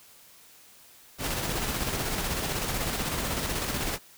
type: noise with tremolo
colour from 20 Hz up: pink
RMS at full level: -29 dBFS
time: 1.18-3.99 s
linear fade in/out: 50 ms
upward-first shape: square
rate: 16 Hz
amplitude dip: 30%
effects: white hiss -54 dBFS RMS until 4.17 s